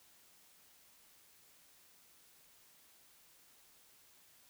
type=silence; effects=white hiss -65 dBFS RMS until 4.49 s